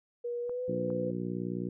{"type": "tone with pitch glide", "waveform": "sine", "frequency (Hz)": [479.5, 503.6], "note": ["A#4", "B4"], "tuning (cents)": [49, 34], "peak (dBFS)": -32, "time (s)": [0.24, 1.11], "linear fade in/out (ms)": 10, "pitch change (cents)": 85, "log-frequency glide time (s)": [0.42, 0.65]}
{"type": "clicks", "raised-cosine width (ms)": 1, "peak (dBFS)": -34, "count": 2, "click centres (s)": [0.495, 0.903]}
{"type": "harmonic tone", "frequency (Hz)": 59.6, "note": "A#1", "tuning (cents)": 39, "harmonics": [2, 3, 4, 5, 6, 7, 8], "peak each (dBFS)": [-41, -36, -39, -40, -39, -52, -46], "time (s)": [0.68, 1.69], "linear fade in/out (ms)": 5}
{"effects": []}